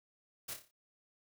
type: noise with echo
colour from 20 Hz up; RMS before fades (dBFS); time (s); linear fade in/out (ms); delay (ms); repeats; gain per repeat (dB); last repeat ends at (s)
white; -42; 0.48-0.54; 10; 29; 6; -6; 0.714
effects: none